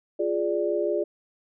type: chord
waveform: sine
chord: D diminished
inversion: first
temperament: equal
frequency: 349.2 / 415.3 / 587.3 Hz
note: F4 / Ab4 / D5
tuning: 0 / 0 / 0 cents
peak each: -27 dBFS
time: 0.19-1.04 s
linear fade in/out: 10 ms
effects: none